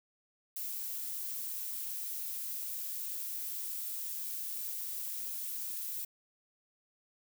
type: noise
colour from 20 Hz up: violet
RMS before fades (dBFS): -39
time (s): 0.56-6.05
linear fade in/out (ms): 5
effects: none